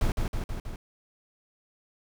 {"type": "noise with echo", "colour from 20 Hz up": "brown", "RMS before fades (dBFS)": -24, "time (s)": [0.01, 0.12], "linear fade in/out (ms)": 2, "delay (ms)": 160, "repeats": 4, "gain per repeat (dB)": -3, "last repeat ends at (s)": 0.76, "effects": []}